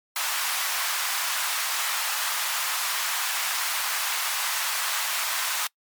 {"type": "high-pass noise", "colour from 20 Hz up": "pink", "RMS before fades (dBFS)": -27, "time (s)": [0.16, 5.67], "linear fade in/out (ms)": 2, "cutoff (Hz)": 930, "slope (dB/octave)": 24, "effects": ["noise-tail reverb RT60 0.1 s tail -25 dB re dry", "MP3 96 kbps"]}